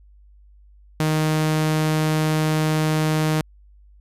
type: tone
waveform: sawtooth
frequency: 155.56 Hz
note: D#3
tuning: in tune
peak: -14 dBFS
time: 1-3.41 s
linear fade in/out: 0 ms
effects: added 50 Hz sine -47 dBFS peak until 4 s + resampled to 32000 Hz